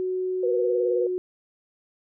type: tone with pitch glide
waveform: sine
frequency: 370.2 to 365.1 Hz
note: F#4 to F#4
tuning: +1 to -23 cents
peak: -24 dBFS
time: 0-1.18 s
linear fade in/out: 0 ms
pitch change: -24 cents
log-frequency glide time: 0.55-0.89 s
type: tone with vibrato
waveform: sine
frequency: 488.2 Hz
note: B4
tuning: 20 cents flat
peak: -22 dBFS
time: 0.43-1.07 s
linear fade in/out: 5 ms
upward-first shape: sine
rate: 19 Hz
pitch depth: 58 cents each way
effects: none